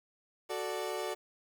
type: chord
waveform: 30% pulse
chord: D major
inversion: first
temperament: equal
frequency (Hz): 370 / 440 / 587.3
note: F#4 / A4 / D5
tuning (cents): 0 / 0 / 0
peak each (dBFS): -36 / -36 / -37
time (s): 0.49-1.15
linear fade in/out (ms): 20
effects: 10-bit

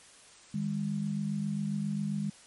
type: tone pair together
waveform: sine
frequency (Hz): 155.56 / 203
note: D#3 / G#3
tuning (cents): 0 / -39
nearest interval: perfect fourth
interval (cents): 461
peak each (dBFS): -34 / -31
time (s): 0.54-2.3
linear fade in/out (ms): 5
effects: white hiss -55 dBFS RMS until 2.46 s + MP3 48 kbps

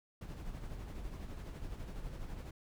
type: noise with tremolo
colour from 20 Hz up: brown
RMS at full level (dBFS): -42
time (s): 0.21-2.51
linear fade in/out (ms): 5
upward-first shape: sine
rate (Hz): 12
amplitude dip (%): 45
effects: none

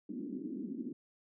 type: band-pass noise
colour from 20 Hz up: white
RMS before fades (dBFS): -41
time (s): 0.09-0.93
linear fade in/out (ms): 5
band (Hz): 210 to 320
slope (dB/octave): 48
effects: none

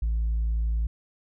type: tone with tanh clipping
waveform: triangle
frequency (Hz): 55.7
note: A1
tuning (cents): +22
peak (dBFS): -23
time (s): 0.02-0.87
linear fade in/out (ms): 5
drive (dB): 6
effects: none

